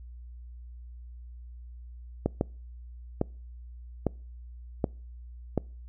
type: clicks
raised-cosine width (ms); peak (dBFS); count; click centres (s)
2; -11; 6; 2.26 / 2.411 / 3.214 / 4.067 / 4.842 / 5.577
effects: noise-tail reverb RT60 0.4 s tail -26 dB re dry + added 60 Hz sine -42 dBFS peak until 5.88 s